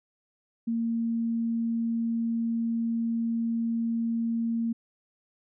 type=tone; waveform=sine; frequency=230 Hz; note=A#3; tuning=23 cents flat; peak=-25 dBFS; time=0.67-4.73 s; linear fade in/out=10 ms; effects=none